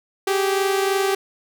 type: tone pair together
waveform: sawtooth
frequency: 388 / 411.1 Hz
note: G4 / G#4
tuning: -18 / -18 cents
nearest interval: minor second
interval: 100 cents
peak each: -15 / -22 dBFS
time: 0.27-1.15 s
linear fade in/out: 5 ms
effects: none